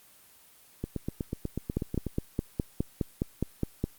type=two click trains; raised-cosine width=3 ms; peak=-18 / -14 dBFS; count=11 / 11; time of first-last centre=0.84-2.067 / 1.77-3.84 s; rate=8.15 / 4.83 Hz; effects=white hiss -57 dBFS RMS until 3.98 s + Opus 24 kbps